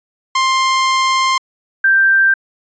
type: tone pair in turn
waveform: sawtooth / sine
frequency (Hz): 1053 / 1573.4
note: C6 / G6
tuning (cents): +11 / +6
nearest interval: perfect fifth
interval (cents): 695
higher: second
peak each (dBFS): -8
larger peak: neither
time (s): 0.35-1.38 / 1.84-2.34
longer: first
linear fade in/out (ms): 5
effects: resampled to 16000 Hz